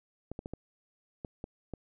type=clicks; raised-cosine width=2 ms; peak=-25 dBFS; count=7; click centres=0.316 / 0.391 / 0.459 / 0.536 / 1.248 / 1.441 / 1.737 s; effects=none